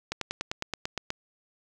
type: slowing click train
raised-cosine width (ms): 0.2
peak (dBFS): -13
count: 10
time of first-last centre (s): 0.12-1.104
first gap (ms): 93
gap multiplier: 1.04
effects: 9-bit